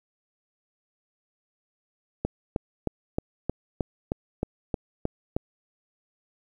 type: click train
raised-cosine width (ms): 2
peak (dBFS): -12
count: 11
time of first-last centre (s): 2.25-5.365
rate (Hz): 3.21
effects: 9-bit